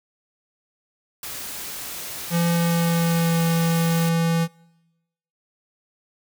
white noise, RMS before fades -33 dBFS, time 1.23-4.09 s, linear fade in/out 2 ms
square tone with pitch glide, 170 to 166.31 Hz, F3 to E3, -46 to +16 cents, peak -19 dBFS, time 2.3-4.48 s, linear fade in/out 50 ms, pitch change -38 cents, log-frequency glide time 2.49-3.44 s
effects noise-tail reverb RT60 1.0 s tail -25 dB re dry

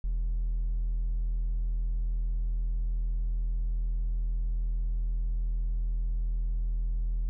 sine tone with hard clipping, 41.2 Hz, E1, in tune, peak -27 dBFS, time 0.04-7.29 s, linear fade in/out 0 ms, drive 2 dB, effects none

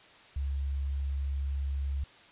sine tone, 69.1 Hz, C#2, 5 cents flat, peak -29 dBFS, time 0.36-2.04 s, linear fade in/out 5 ms, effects white hiss -55 dBFS RMS until 2.31 s + resampled to 8000 Hz

